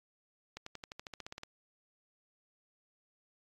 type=accelerating click train; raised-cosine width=0.2 ms; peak=-26 dBFS; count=13; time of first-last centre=0.57-1.434 s; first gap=94 ms; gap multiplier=0.95; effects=AAC 32 kbps